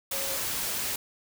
sine tone in noise, 545 Hz, C#5, 29 cents flat, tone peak -38 dBFS, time 0.13-0.37 s, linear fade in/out 5 ms, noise white, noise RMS -31 dBFS, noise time 0.11-0.96 s, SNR -10 dB, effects none

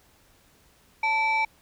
sine tone pair together, 883.3 / 2315 Hz, A5 / D7, +6 / -25 cents, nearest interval octave + perfect fourth, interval 1669 cents, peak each -22 / -22 dBFS, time 1.03-1.45 s, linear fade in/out 5 ms, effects tanh soft clip ceiling -18 dBFS + pink hiss -60 dBFS RMS until 1.61 s

